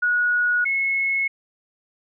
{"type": "tone pair in turn", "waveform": "sine", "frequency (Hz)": [1457, 2183], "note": ["F#6", "C#7"], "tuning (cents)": [-27, -27], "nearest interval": "perfect fifth", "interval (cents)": 700, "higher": "second", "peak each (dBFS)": [-17, -19], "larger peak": "first", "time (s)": [[0.02, 0.65], [0.65, 1.28]], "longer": "neither", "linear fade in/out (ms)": 10, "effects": []}